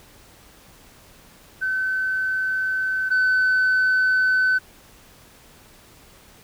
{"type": "tone pair in turn", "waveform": "sine", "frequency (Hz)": [1526, 1514.6], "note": ["G6", "F#6"], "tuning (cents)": [-47, 40], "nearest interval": "unison", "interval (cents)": 13, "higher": "first", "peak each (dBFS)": [-20, -14], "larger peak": "second", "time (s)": [[1.61, 3.1], [3.1, 4.59]], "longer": "neither", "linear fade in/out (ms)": 20, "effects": ["tanh soft clip ceiling -14 dBFS", "pink hiss -50 dBFS RMS until 6.43 s"]}